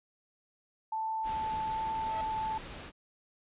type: tone with vibrato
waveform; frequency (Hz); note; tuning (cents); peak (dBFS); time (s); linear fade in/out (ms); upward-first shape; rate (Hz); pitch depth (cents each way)
sine; 880; A5; 0; -31; 0.92-2.58; 5; sine; 1.2; 8
type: noise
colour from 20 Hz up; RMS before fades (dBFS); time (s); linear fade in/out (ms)
pink; -44; 1.23-2.92; 50
type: tone with exponential growth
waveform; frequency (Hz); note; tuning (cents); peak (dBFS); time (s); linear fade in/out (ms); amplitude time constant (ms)
sawtooth; 648; E5; -30; -34; 1.91-2.21; 2; 65
effects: resampled to 8000 Hz